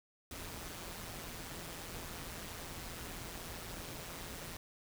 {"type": "noise with amplitude modulation", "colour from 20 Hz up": "pink", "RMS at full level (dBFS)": -43, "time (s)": [0.31, 4.57], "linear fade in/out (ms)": 2, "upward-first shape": "sine", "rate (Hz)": 170, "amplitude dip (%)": 60, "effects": []}